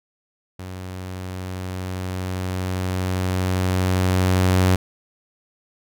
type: tone with level ramp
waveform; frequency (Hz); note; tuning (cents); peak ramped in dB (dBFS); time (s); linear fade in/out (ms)
sawtooth; 92.5; F#2; 0; -28 to -10; 0.59-4.76; 5
effects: none